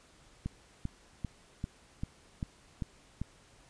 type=click train; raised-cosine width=5 ms; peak=-22 dBFS; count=8; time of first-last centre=0.46-3.216 s; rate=2.54 Hz; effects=pink hiss -61 dBFS RMS until 3.69 s + resampled to 22050 Hz